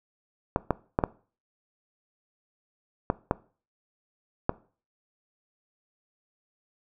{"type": "clicks", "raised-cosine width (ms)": 1, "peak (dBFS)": -8, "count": 7, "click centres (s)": [0.561, 0.707, 0.989, 1.038, 3.101, 3.311, 4.494], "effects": ["noise-tail reverb RT60 0.4 s tail -20 dB re dry"]}